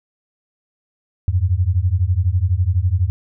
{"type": "beating tone pair", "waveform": "sine", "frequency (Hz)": [85, 97], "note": ["F2", "G2"], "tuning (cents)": [-46, -18], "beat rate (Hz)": 12, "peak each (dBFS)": -17, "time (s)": [1.28, 3.1], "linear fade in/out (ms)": 0, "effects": []}